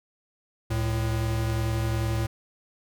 square tone pair together, 69.39 / 111.9 Hz, C#2 / A2, +2 / +30 cents, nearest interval minor sixth, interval 828 cents, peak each -31 / -26 dBFS, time 0.7-2.27 s, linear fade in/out 10 ms, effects none

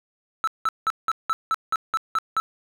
triangle tone bursts, 1318.5 Hz, E6, in tune, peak -17 dBFS, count 10, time 0.44-2.4 s, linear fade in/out 0 ms, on 34 ms, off 180 ms, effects none

